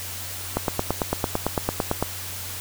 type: click train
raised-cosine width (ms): 1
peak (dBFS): -7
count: 14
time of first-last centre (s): 0.57-2.026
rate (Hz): 8.93
effects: added 92 Hz sine -39 dBFS peak until 2.6 s + white hiss -34 dBFS RMS until 2.6 s